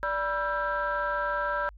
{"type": "tone cluster", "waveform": "sine", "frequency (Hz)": [584, 974, 1338, 1585], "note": ["D5", "B5", "E6", "G6"], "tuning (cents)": [-10, -24, 25, 19], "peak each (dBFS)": -31, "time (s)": [0.03, 1.69], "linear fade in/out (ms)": 0, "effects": ["tanh soft clip ceiling -19 dBFS", "added 50 Hz sine -46 dBFS peak until 1.77 s"]}